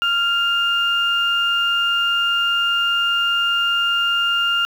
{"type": "tone pair together", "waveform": "sine", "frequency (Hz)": [1392.5, 2810], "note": ["F6", "F7"], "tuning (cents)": [-5, 10], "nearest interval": "octave", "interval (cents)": 1215, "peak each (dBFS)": -18, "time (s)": [0.02, 4.65], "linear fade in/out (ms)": 0, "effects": ["tanh soft clip ceiling -8 dBFS", "7-bit"]}